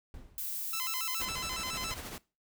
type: noise with exponential decay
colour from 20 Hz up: brown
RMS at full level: -44 dBFS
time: 0.14-0.7 s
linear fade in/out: 1 ms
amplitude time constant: 120 ms
type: noise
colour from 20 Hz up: violet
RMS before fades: -37 dBFS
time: 0.38-1.25 s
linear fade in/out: 0 ms
type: tone with vibrato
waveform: 10% pulse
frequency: 1164 Hz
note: D6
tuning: 16 cents flat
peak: -27 dBFS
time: 0.73-1.94 s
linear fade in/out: 2 ms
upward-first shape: square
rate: 7.2 Hz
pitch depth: 220 cents each way
type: noise with tremolo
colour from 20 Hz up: pink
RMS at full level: -40 dBFS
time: 1.2-2.18 s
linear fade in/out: 0 ms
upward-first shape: triangle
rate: 13 Hz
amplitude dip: 55%
effects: noise-tail reverb RT60 0.3 s tail -21 dB re dry